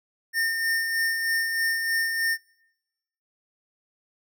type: tone with tremolo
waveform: square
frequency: 1817 Hz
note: A#6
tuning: 45 cents flat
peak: -22 dBFS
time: 0.33-2.38 s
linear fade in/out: 50 ms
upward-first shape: sine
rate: 3.2 Hz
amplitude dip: 40%
effects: noise-tail reverb RT60 1.0 s tail -26 dB re dry